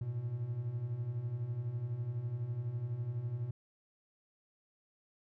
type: beating tone pair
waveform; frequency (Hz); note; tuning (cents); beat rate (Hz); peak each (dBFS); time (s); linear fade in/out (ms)
triangle; 110 / 122; A2 / B2; 0 / -21; 12; -40 / -34; 0.01-3.51; 5
effects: none